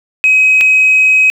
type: tone pair in turn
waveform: sine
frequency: 2536 / 2536 Hz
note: D#7 / D#7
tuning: +32 / +32 cents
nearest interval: unison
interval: 0 cents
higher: neither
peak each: -4 dBFS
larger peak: neither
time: 0.24-0.61 / 0.61-1.3 s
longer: second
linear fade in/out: 0 ms
effects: tanh soft clip ceiling -2 dBFS + 7-bit